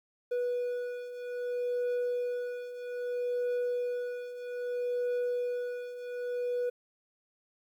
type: beating tone pair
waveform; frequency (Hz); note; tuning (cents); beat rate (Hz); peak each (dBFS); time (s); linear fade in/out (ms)
triangle; 489.3 / 489.92; B4 / B4; -16 / -14; 0.62; -35 / -30; 0.31-6.7; 10
effects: 11-bit